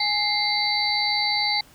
sine tone cluster, 832 / 2102 / 4019 / 4563 Hz, G#5 / C7 / B7 / C#8, +3 / +7 / +30 / +49 cents, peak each -27 / -26 / -27 / -24 dBFS, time 0-1.61 s, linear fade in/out 5 ms, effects pink hiss -52 dBFS RMS until 1.74 s

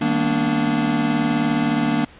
square tone cluster, 154.9 / 195.3 / 229.9 / 249.1 / 293 Hz, D#3 / G3 / A#3 / B3 / D4, -7 / -6 / -24 / +15 / -4 cents, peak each -27 / -31 / -22 / -26 / -23 dBFS, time 0.01-2.05 s, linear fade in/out 5 ms, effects pink hiss -46 dBFS RMS until 2.19 s + resampled to 8000 Hz

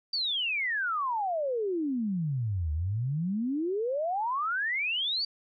sine exponential two-way sweep, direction down then up, 4700 to 73.7 to 4700 Hz, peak -27 dBFS, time 0.13-5.25 s, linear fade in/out 5 ms, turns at 2.72 s, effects none

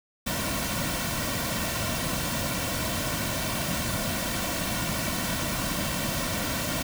pink noise with comb filter, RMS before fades -29 dBFS, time 0.26-6.83 s, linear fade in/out 10 ms, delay 2.4 ms, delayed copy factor -0.65, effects none

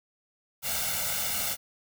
white noise with comb filter, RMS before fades -30 dBFS, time 0.62-1.57 s, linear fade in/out 50 ms, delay 1.4 ms, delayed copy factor +0.8, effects none

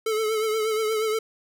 square tone with vibrato, 436.4 Hz, A4, 14 cents flat, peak -23 dBFS, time 0.06-1.19 s, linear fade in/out 5 ms, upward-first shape triangle, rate 8.4 Hz, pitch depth 52 cents each way, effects none

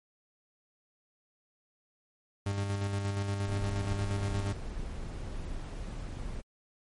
40% pulse tone with tremolo, 100 Hz, G2, 35 cents sharp, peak -28 dBFS, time 2.46-4.53 s, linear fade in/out 5 ms, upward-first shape square, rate 8.5 Hz, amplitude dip 35%
brown noise, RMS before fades -38 dBFS, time 3.47-6.42 s, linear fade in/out 20 ms
effects MP3 48 kbps

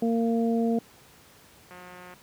harmonic tone, 230 Hz, A#3, 23 cents flat, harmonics 1 / 2 / 3, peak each -23 / -28 / -33 dBFS, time 0.02-0.79 s, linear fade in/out 5 ms
click train, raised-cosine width 0.5 ms, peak -31 dBFS, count 78, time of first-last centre 1.71-2.138 s, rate 180 Hz
effects pink hiss -54 dBFS RMS until 2.22 s + high-pass 80 Hz 12 dB/octave

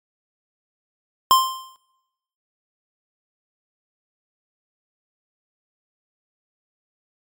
square tone with exponential decay, 1048 Hz, C6, 2 cents sharp, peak -9 dBFS, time 1.31-1.76 s, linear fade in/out 0 ms, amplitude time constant 96 ms, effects noise-tail reverb RT60 1.0 s tail -26 dB re dry + MP3 96 kbps

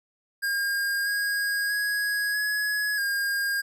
square tone with pitch steps, 1615 / 1638 / 1661 / 1683 / 1616 Hz, G#6 / G#6 / G#6 / G#6 / G#6, -49 / -24 / 0 / +23 / -48 cents, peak -25 dBFS, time 0.42-3.62 s, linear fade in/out 20 ms, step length 640 ms, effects none

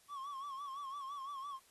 triangle tone with vibrato, 1108 Hz, C#6, 1 cent flat, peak -40 dBFS, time 0.08-1.6 s, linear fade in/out 50 ms, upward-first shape sine, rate 5.9 Hz, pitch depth 84 cents each way, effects white hiss -67 dBFS RMS until 1.7 s + AAC 32 kbps

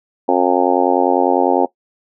harmonic tone, 90 Hz, F#2, 47 cents flat, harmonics 3 / 4 / 5 / 6 / 7 / 8 / 9 / 10, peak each -19 / -18 / -19 / -18 / -24 / -20 / -18 / -22 dBFS, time 0.28-1.66 s, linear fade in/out 10 ms, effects noise-tail reverb RT60 0.1 s tail -19 dB re dry

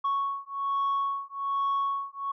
sine beating tone pair, 1108 / 1109.2 Hz, C#6 / C#6, -1 / +1 cents, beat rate 1.2 Hz, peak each -28 dBFS, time 0.04-2.32 s, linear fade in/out 10 ms, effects tanh soft clip ceiling -22 dBFS

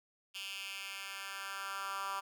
10% pulse tone with high-pass filter sweep, 196 Hz, G3, in tune, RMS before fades -42 dBFS, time 0.34-2.21 s, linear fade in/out 20 ms, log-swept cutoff 2900 to 1100 Hz, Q 2.9, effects none

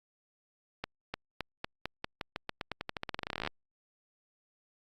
accelerating click train, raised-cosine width 0.3 ms, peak -18 dBFS, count 30, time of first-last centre 0.84-3.474 s, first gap 300 ms, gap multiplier 0.89, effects Opus 48 kbps

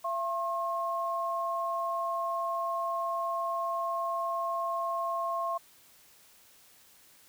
sine tone pair together, 677 / 1074.7 Hz, E5 / C6, +46 / +46 cents, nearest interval minor sixth, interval 800 cents, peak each -33 / -31 dBFS, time 0.04-5.58 s, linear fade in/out 10 ms, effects white hiss -59 dBFS RMS until 7.28 s

